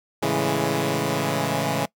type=chord; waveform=10% pulse; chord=A major seventh; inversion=none; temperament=equal; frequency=110 / 138.59 / 164.81 / 207.7 Hz; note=A2 / C#3 / E3 / G#3; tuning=0 / 0 / 0 / 0 cents; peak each=-22 / -17 / -18 / -21 dBFS; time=0.22-1.86 s; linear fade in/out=10 ms; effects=noise-tail reverb RT60 0.1 s tail -22 dB re dry